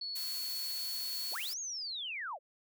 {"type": "tone", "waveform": "sine", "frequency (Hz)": 4400, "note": "C#8", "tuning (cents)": -14, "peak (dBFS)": -37, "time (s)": [0.01, 1.35], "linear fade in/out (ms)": 5}
{"type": "noise", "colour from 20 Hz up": "blue", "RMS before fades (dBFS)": -42, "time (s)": [0.15, 1.54], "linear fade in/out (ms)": 10}
{"type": "linear two-way sweep", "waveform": "sine", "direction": "up then down", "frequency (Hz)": [153.7, 6710, 483.6], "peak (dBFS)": -37, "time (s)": [1.31, 2.39], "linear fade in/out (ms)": 50, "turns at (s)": 1.59}
{"effects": []}